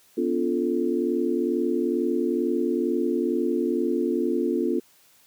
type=chord; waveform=sine; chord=B half-diminished seventh; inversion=none; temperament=equal with one note detuned; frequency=246.9 / 287 / 349.2 / 440 Hz; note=B3 / D4 / F4 / A4; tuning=0 / -40 / 0 / 0 cents; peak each=-27 / -28 / -25 / -29 dBFS; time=0.17-4.8 s; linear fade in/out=10 ms; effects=white hiss -58 dBFS RMS until 5.26 s + high-pass 80 Hz 12 dB/octave